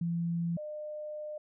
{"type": "tone pair in turn", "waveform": "sine", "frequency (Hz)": [169.6, 604.4], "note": ["E3", "D5"], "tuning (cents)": [50, 50], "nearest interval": "octave + minor seventh", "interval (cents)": 2200, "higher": "second", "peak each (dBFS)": [-29, -37], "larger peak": "first", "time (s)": [[0.01, 0.57], [0.57, 1.38]], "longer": "second", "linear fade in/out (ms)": 5, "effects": []}